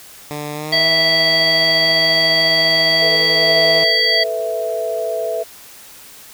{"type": "tone with pitch glide", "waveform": "10% pulse", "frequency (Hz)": [148.4, 160.9], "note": ["D3", "E3"], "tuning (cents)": [18, -42], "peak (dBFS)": -16, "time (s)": [0.31, 3.84], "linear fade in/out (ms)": 0, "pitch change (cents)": 140, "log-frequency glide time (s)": [0.53, 0.88]}
{"type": "harmonic tone", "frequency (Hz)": 658, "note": "E5", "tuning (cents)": -3, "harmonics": [1, 3, 5, 7], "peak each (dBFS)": [-20, -17, -20, -15], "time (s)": [0.72, 4.24], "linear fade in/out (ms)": 10}
{"type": "chord", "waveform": "sine", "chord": "A suspended second", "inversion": "none", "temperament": "equal", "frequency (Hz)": [440, 493.9, 659.3], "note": ["A4", "B4", "E5"], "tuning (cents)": [0, 0, 0], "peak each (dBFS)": [-25, -25, -20], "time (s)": [3.01, 5.44], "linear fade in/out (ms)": 20}
{"effects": ["white hiss -40 dBFS RMS until 6.33 s"]}